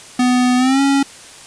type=tone with pitch glide; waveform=square; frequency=249.3 to 276.6 Hz; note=B3 to C#4; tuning=+16 to -4 cents; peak=-12 dBFS; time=0.19-1.03 s; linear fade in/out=5 ms; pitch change=+180 cents; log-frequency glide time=0.57-0.81 s; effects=white hiss -38 dBFS RMS until 1.46 s + resampled to 22050 Hz